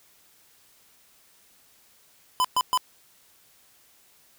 square tone bursts, 1008 Hz, B5, 35 cents sharp, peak -20 dBFS, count 3, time 2.4-2.775 s, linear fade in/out 0 ms, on 45 ms, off 120 ms, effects white hiss -59 dBFS RMS until 4.38 s

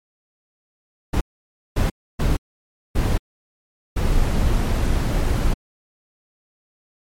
brown noise bursts at uneven times, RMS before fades -18 dBFS, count 5, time 1.13-1.21 / 1.76-1.9 / 2.19-2.37 / 2.95-3.18 / 3.96-5.54 s, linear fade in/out 10 ms, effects MP3 64 kbps

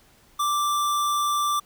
square tone, 1174.7 Hz, D6, in tune, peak -22 dBFS, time 0.39-1.6 s, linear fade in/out 10 ms, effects pink hiss -57 dBFS RMS until 1.65 s

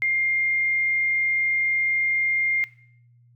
sine tone, 2114 Hz, C7, 17 cents sharp, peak -20 dBFS, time 0.02-2.64 s, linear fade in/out 0 ms, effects noise-tail reverb RT60 0.7 s tail -18 dB re dry + added 120 Hz sine -53 dBFS peak until 3.35 s

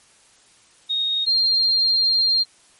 sine tone pair in turn, 3729 / 4196 Hz, A#7 / C8, 0 / +4 cents, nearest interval major second, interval 204 cents, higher second, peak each -19 / -15 dBFS, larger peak second, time 0.89-1.26 / 1.26-2.44 s, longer second, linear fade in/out 20 ms, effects white hiss -54 dBFS RMS until 2.79 s + MP3 48 kbps

